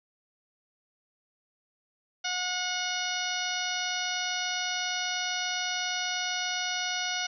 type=harmonic tone; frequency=727 Hz; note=F#5; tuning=31 cents flat; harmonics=1 / 2 / 3 / 4 / 5 / 6 / 7 / 8; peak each=-37 / -35 / -37 / -36 / -38 / -40 / -39 / -37 dBFS; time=2.24-7.27 s; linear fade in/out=10 ms; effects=none